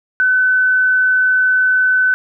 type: tone with frequency modulation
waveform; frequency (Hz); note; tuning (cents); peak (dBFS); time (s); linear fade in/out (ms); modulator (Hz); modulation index
sine; 1511; F#6; +36; -10; 0.2-2.14; 0; 40.2; 0.21
effects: none